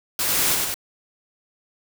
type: noise with echo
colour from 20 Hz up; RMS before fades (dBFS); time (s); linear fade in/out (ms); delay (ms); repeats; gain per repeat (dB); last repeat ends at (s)
white; -23; 0.19-0.55; 2; 96; 2; -2; 0.742
effects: none